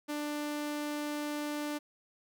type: tone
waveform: sawtooth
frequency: 295.8 Hz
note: D4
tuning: 13 cents sharp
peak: -30 dBFS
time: 0.08-1.79 s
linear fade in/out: 20 ms
effects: none